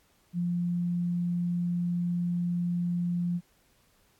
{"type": "tone", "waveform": "sine", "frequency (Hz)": 174.61, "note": "F3", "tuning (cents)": 0, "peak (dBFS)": -26, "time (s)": [0.33, 3.41], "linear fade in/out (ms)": 50, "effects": ["pink hiss -66 dBFS RMS until 4.19 s", "AAC 64 kbps"]}